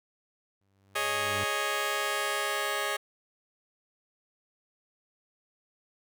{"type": "tone with exponential growth", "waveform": "sawtooth", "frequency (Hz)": 98, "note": "G2", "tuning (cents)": 0, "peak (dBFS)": -30, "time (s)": [0.61, 1.44], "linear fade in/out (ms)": 0, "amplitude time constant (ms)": 180}
{"type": "chord", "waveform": "10% pulse", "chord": "Ab suspended fourth", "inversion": "none", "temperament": "just", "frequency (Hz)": [415.3, 553.7, 623], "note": ["Ab4", "Db5", "Eb5"], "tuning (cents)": [0, -2, 2], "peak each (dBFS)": -25, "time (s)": [0.95, 2.97], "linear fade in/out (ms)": 10}
{"effects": []}